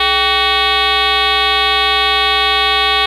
sine tone with frequency modulation, 2217 Hz, C#7, in tune, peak -9 dBFS, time 0-3.06 s, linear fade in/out 5 ms, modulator 359 Hz, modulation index 4.6, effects tanh soft clip ceiling -6 dBFS + 8-bit

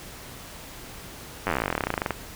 slowing click train, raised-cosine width 0.5 ms, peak -9 dBFS, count 28, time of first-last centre 1.47-2.107 s, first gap 10 ms, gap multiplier 1.06, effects pink hiss -42 dBFS RMS until 2.35 s

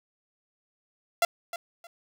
sawtooth tone with echo, 683 Hz, F5, 39 cents flat, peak -16 dBFS, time 1.22-1.25 s, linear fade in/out 2 ms, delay 310 ms, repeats 2, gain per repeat -13 dB, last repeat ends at 1.87 s, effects none

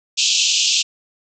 pink band-pass noise, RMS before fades -17 dBFS, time 0.17-0.83 s, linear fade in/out 20 ms, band 2600 to 7400 Hz, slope 96 dB/octave, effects none

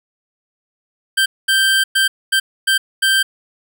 25% pulse tone bursts at uneven times, 1568 Hz, G6, in tune, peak -8 dBFS, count 6, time 1.17-1.26 / 1.48-1.84 / 1.95-2.08 / 2.32-2.4 / 2.67-2.78 / 3.02-3.23 s, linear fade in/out 10 ms, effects none

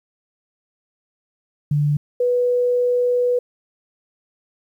sine tone pair in turn, 146.83 / 491.5 Hz, D3 / B4, 0 / -8 cents, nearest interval octave + major sixth, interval 2092 cents, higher second, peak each -15 / -15 dBFS, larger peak neither, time 1.71-1.97 / 2.2-3.39 s, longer second, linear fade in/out 5 ms, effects 9-bit

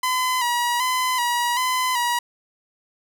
sawtooth tone with vibrato, 987.8 Hz, B5, in tune, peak -16 dBFS, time 0.03-2.19 s, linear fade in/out 5 ms, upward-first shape square, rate 1.3 Hz, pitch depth 49 cents each way, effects none

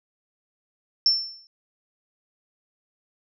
sine tone with exponential decay, 5380 Hz, E8, 34 cents sharp, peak -13 dBFS, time 1.06-1.47 s, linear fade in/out 1 ms, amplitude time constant 87 ms, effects none

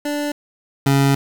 25% pulse tone pair in turn, 293 / 138.28 Hz, D4 / C#3, -4 / -4 cents, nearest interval octave + minor second, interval 1300 cents, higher first, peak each -17 / -9 dBFS, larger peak second, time 0.05-0.32 / 0.86-1.15 s, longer second, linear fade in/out 5 ms, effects 7-bit

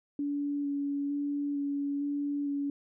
sine tone with vibrato, 285.1 Hz, C#4, 49 cents sharp, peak -29 dBFS, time 0.19-2.7 s, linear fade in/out 2 ms, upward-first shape square, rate 1.1 Hz, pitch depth 11 cents each way, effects none

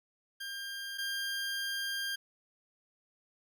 20% pulse tone pair in turn, 1600 / 1600 Hz, G6 / G6, +35 / +35 cents, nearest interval unison, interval 0 cents, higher neither, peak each -34 / -29 dBFS, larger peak second, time 0.4-0.98 / 0.98-2.16 s, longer second, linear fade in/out 10 ms, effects none

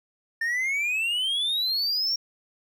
triangle exponential sweep, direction up, 1795 to 5600 Hz, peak -22 dBFS, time 0.41-2.16 s, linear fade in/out 5 ms, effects none

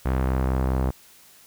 sawtooth tone with low-pass filter sweep, 65 Hz, C2, 11 cents flat, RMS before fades -23 dBFS, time 0.05-0.91 s, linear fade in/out 10 ms, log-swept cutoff 1600 to 1000 Hz, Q 1, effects white hiss -52 dBFS RMS until 1.46 s

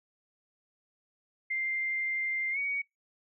sine tone with pitch glide, 2096 to 2246 Hz, C7 to C#7, +2 to +22 cents, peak -29 dBFS, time 1.5-2.82 s, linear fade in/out 10 ms, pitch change +120 cents, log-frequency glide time 2.52-2.58 s, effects noise-tail reverb RT60 0.2 s tail -24 dB re dry

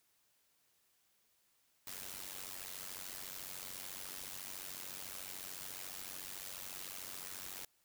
white noise with amplitude modulation, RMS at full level -43 dBFS, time 1.87-7.65 s, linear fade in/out 2 ms, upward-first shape sine, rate 93.9 Hz, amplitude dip 85%, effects white hiss -75 dBFS RMS until 7.84 s

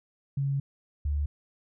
sine tone pair in turn, 138.59 / 72.8 Hz, C#3 / D2, 0 / -15 cents, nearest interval major seventh, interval 1115 cents, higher first, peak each -25 dBFS, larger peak neither, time 0.37-0.6 / 1.05-1.26 s, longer first, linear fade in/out 5 ms, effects none

